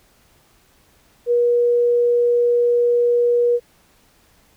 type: tone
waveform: sine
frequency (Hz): 480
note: B4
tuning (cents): -49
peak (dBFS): -13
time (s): 1.26-3.6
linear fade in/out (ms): 50
effects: pink hiss -56 dBFS RMS until 4.56 s